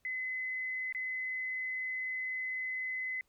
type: tone with dropouts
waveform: sine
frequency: 2031 Hz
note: B6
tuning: 48 cents sharp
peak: -34 dBFS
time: 0.05-3.21 s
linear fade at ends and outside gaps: 1 ms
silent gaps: 0.925-0.948 s
effects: pink hiss -75 dBFS RMS until 3.28 s